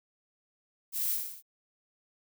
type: noise with echo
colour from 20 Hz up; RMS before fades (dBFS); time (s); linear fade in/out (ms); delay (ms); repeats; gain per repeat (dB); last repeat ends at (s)
violet; -32; 0.92-1.19; 50; 59; 4; -4; 1.426
effects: none